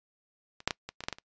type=clicks; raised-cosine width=0.2 ms; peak=-29 / -7 / -12 / -21 / -22 / -19 / -12 / -17 / -29 dBFS; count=9; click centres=0.604 / 0.676 / 0.708 / 0.89 / 1.006 / 1.038 / 1.085 / 1.127 / 1.185 s; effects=noise-tail reverb RT60 0.1 s tail -23 dB re dry + resampled to 16000 Hz